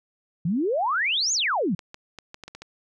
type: exponential two-way sweep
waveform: sine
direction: up then down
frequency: 153.6 to 7040 to 153.6 Hz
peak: -21 dBFS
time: 0.45-1.75 s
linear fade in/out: 5 ms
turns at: 1.33 s
type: clicks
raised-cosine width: 0.2 ms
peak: -22 dBFS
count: 8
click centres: 1.792 / 1.944 / 2.187 / 2.344 / 2.437 / 2.48 / 2.55 / 2.62 s
effects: none